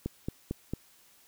click train, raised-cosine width 3 ms, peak -19 dBFS, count 4, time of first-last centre 0.06-0.736 s, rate 4.44 Hz, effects white hiss -61 dBFS RMS until 1.27 s

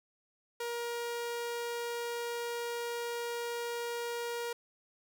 sawtooth tone, 473.2 Hz, A#4, 26 cents sharp, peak -31 dBFS, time 0.6-4.53 s, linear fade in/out 5 ms, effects 12-bit

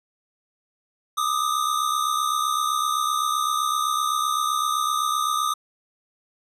square tone pair together, 1196.2 / 1264 Hz, D6 / D#6, +31 / +27 cents, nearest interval minor second, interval 96 cents, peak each -24 / -26 dBFS, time 1.17-5.54 s, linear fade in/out 10 ms, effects resampled to 32000 Hz

